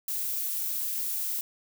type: noise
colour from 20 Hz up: violet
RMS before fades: -31 dBFS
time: 0.08-1.41 s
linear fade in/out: 2 ms
effects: none